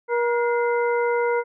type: harmonic tone with a mistuned harmonic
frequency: 476.3 Hz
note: A#4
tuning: 37 cents sharp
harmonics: 1 / 2 / 3 / 4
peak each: -20 / -26 / -30 / -32 dBFS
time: 0.08-1.44 s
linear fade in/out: 50 ms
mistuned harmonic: 4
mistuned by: +140 cents
effects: none